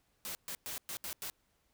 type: noise bursts at uneven times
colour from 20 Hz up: white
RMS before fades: -41 dBFS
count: 6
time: 0.25-0.35 / 0.48-0.55 / 0.66-0.78 / 0.89-0.97 / 1.04-1.13 / 1.22-1.3 s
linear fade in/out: 0 ms
effects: pink hiss -75 dBFS RMS until 1.73 s